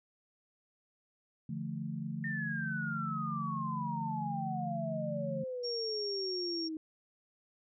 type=chord; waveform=sine; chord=D minor; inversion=none; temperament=equal with one note detuned; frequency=146.83 / 171.32 / 220 Hz; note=D3 / F3 / A3; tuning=0 / -33 / 0 cents; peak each=-40 dBFS; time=1.49-5.44 s; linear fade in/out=5 ms
type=exponential sweep; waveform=sine; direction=down; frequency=1832 to 311.1 Hz; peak=-36 dBFS; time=2.24-6.77 s; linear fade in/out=2 ms
type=tone; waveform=sine; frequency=5540 Hz; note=F8; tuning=15 cents flat; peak=-36 dBFS; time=5.63-6.69 s; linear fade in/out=20 ms
effects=none